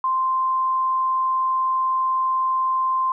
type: tone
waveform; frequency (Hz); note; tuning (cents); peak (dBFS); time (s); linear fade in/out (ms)
sine; 1044; C6; -4; -18; 0.04-3.12; 2
effects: none